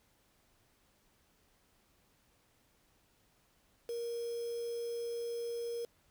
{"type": "tone with quantisation", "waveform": "sine", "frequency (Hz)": 470.2, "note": "A#4", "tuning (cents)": 15, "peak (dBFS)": -36, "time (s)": [3.89, 5.85], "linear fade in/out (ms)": 2, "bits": 8, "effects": ["pink hiss -71 dBFS RMS until 6.1 s"]}